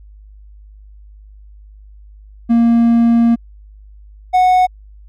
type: tone pair in turn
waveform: triangle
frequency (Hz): 233.1 / 735.4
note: A#3 / F#5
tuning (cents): 0 / -11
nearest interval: octave + minor sixth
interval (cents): 1989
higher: second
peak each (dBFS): -6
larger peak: neither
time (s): 2.49-3.36 / 4.33-4.67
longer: first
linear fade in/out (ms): 20
effects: added 51 Hz sine -37 dBFS peak until 5.08 s